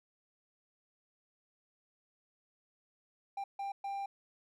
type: tone bursts at uneven times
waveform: triangle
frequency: 793 Hz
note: G5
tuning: 20 cents sharp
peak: -34 dBFS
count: 3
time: 3.37-3.44 / 3.59-3.72 / 3.84-4.06 s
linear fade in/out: 5 ms
effects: none